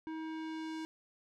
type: tone with low-pass filter sweep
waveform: square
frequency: 318.3 Hz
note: D#4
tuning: 39 cents sharp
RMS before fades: -41 dBFS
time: 0.07-0.85 s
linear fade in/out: 0 ms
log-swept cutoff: 1800 to 6800 Hz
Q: 0.76
effects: none